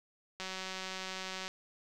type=click train; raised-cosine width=0.2 ms; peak=-23 dBFS; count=204; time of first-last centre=0.4-1.48 s; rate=188 Hz; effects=none